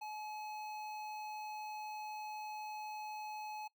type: tone with notch filter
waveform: square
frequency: 852 Hz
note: G#5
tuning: 44 cents sharp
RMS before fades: -45 dBFS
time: 0.01-3.68 s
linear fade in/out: 10 ms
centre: 9300 Hz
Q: 0.91
effects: noise-tail reverb RT60 0.1 s tail -21 dB re dry